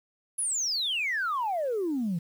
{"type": "exponential sweep", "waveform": "sine", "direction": "down", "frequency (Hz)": [10840, 159.8], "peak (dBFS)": -25, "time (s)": [0.38, 2.19], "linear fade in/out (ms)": 10, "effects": ["tanh soft clip ceiling -23 dBFS", "9-bit"]}